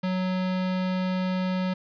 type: tone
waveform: square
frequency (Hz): 185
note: F#3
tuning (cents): 0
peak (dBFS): -25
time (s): 0.03-1.74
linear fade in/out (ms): 10
effects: resampled to 11025 Hz + 9-bit